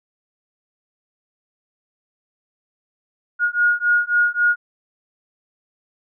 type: beating tone pair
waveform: sine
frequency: 1435 / 1438.7 Hz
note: F6 / F#6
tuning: +47 / -49 cents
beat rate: 3.7 Hz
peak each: -18 dBFS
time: 3.39-4.56 s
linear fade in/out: 50 ms
effects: none